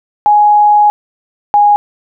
sine tone pair in turn, 834 / 825.4 Hz, G#5 / G#5, +7 / -11 cents, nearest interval unison, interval 18 cents, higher first, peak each -4 / -4 dBFS, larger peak neither, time 0.26-0.9 / 1.54-1.76 s, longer first, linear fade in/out 0 ms, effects none

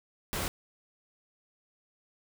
pink noise, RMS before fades -33 dBFS, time 0.33-0.48 s, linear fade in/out 0 ms, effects none

